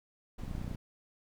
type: noise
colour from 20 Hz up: brown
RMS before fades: -43 dBFS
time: 0.38-0.76 s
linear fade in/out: 10 ms
type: clicks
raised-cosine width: 5 ms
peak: -27 dBFS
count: 10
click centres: 0.436 / 0.48 / 0.512 / 0.551 / 0.581 / 0.615 / 0.646 / 0.679 / 0.713 / 0.748 s
effects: none